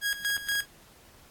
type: tone with tremolo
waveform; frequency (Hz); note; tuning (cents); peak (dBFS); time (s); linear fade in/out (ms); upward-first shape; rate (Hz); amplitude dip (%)
sawtooth; 1645; G#6; -17; -22; 0.01-0.66; 50; square; 4.2; 75
type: clicks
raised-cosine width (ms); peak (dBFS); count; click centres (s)
0.3; -29; 4; 0.303 / 0.378 / 0.518 / 0.554
effects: pink hiss -56 dBFS RMS until 1.3 s + AAC 64 kbps